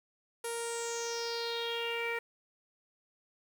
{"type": "tone with low-pass filter sweep", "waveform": "sawtooth", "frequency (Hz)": 466.2, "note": "A#4", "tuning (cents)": 0, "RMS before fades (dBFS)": -36, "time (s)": [0.44, 2.19], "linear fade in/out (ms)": 5, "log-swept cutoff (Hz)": [11000, 2100], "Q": 5.9, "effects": ["9-bit"]}